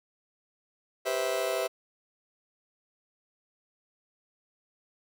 40% pulse chord, C major seventh, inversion second, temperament just, 392.4 / 490.5 / 523.3 / 654.1 Hz, G4 / B4 / C5 / E5, +2 / -12 / 0 / -14 cents, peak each -34 / -34 / -33 / -30 dBFS, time 1.05-1.68 s, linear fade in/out 20 ms, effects none

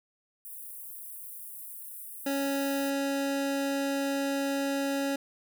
white high-pass noise, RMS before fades -43 dBFS, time 0.45-2.9 s, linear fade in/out 0 ms, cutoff 9200 Hz, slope 48 dB/octave
25% pulse tone, 277.1 Hz, C#4, 1 cent flat, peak -24 dBFS, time 2.26-5.16 s, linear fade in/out 5 ms
effects none

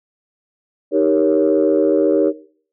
sine chord, Eb dominant seventh, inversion none, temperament equal, 311.1 / 392 / 466.2 / 554.4 Hz, Eb4 / G4 / Bb4 / Db5, 0 / 0 / 0 / 0 cents, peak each -17 dBFS, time 0.91-2.33 s, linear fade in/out 50 ms, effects noise-tail reverb RT60 0.5 s tail -17 dB re dry + tanh soft clip ceiling -4 dBFS

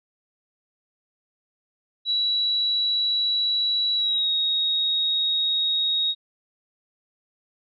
sine tone with pitch glide, 3918 to 3763 Hz, B7 to A#7, -15 to +16 cents, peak -20 dBFS, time 2.05-6.15 s, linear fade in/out 50 ms, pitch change -69 cents, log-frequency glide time 3.96-4.29 s, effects none

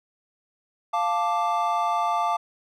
triangle chord, D minor, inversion first, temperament equal, 698.5 / 880 / 1174.7 Hz, F5 / A5 / D6, 0 / 0 / 0 cents, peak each -24 dBFS, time 0.93-2.37 s, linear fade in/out 10 ms, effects none

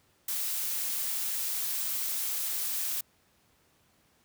blue noise, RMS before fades -32 dBFS, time 0.28-3.01 s, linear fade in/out 5 ms, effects pink hiss -67 dBFS RMS until 4.24 s + high-pass 60 Hz 12 dB/octave

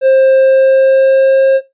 triangle tone with pitch glide, 530 to 535.8 Hz, C5 to C5, +22 to +41 cents, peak -3 dBFS, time 0.01-1.61 s, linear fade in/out 50 ms, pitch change +19 cents, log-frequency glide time 0.35-1.47 s, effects noise-tail reverb RT60 0.2 s tail -17 dB re dry + resampled to 8000 Hz

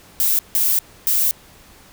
violet noise bursts at uneven times, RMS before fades -17 dBFS, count 3, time 0.2-0.39 / 0.55-0.79 / 1.07-1.31 s, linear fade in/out 0 ms, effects pink hiss -47 dBFS RMS until 1.92 s

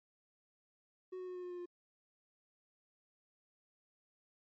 triangle tone with pitch steps, 370 / 367 / 364.1 / 361.1 / 358.2 / 355.3 / 352.5 Hz, F#4 / F#4 / F#4 / F#4 / F4 / F4 / F4, 0 / -14 / -28 / -42 / +44 / +30 / +16 cents, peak -40 dBFS, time 1.12-1.659 s, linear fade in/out 10 ms, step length 77 ms, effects MP3 32 kbps

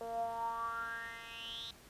10% pulse tone with band-pass filter sweep, 230 Hz, A#3, 23 cents flat, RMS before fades -41 dBFS, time 0.01-1.71 s, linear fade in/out 0 ms, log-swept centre 550 to 4000 Hz, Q 8.5, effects pink hiss -59 dBFS RMS until 1.89 s + resampled to 32000 Hz

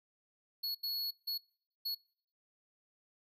square tone bursts at uneven times, 4363 Hz, C#8, 28 cents flat, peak -35 dBFS, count 4, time 0.63-0.75 / 0.83-1.11 / 1.27-1.38 / 1.85-1.95 s, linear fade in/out 10 ms, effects noise-tail reverb RT60 0.6 s tail -26 dB re dry

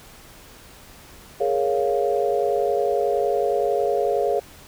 sine chord, Bb minor seventh, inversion third, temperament equal, 415.3 / 466.2 / 554.4 / 698.5 Hz, Ab4 / Bb4 / Db5 / F5, 0 / 0 / 0 / 0 cents, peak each -23 / -25 / -24 / -25 dBFS, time 1.4-4.4 s, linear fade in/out 10 ms, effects pink hiss -46 dBFS RMS until 4.67 s

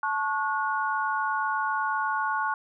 sine tone cluster, 873 / 1101 / 1451 Hz, A5 / C#6 / F#6, -14 / -12 / -34 cents, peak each -29 dBFS, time 0.03-2.54 s, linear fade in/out 2 ms, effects none

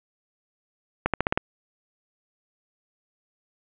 accelerating click train, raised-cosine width 0.5 ms, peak -6 dBFS, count 6, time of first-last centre 1.06-1.375 s, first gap 77 ms, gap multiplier 0.9, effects resampled to 8000 Hz + 7-bit

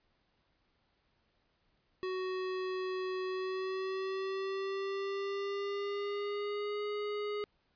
square tone with pitch glide, 372.4 to 415.6 Hz, F#4 to G#4, +11 to +1 cents, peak -35 dBFS, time 2.03-7.44 s, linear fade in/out 0 ms, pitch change +190 cents, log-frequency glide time 3.25-6.83 s, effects pink hiss -75 dBFS RMS until 7.75 s + resampled to 11025 Hz

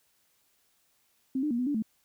sine tone with pitch steps, 263.8 / 300.7 / 237.1 / 250.3 / 290 / 219.3 Hz, C4 / D4 / A#3 / B3 / D4 / A3, +14 / +41 / +30 / +23 / -22 / -6 cents, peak -26 dBFS, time 1.35-1.824 s, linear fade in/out 5 ms, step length 79 ms, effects white hiss -70 dBFS RMS until 2.04 s

